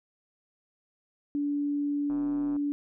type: tone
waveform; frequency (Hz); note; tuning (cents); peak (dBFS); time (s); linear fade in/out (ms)
sine; 288.6; D4; -30; -26; 1.35-2.72; 0
type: click train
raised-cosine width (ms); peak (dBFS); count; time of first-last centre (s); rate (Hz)
1; -33; 60; 2.1-2.565; 127
effects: none